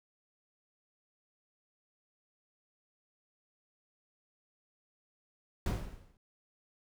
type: noise with exponential decay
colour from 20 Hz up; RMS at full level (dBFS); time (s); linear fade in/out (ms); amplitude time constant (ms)
brown; -28; 5.66-6.17; 2; 110
effects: none